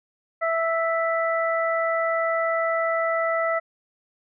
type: harmonic tone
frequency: 659.3 Hz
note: E5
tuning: in tune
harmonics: 1 / 2 / 3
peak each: -23 / -26 / -28 dBFS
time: 0.41-3.6 s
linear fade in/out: 20 ms
effects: none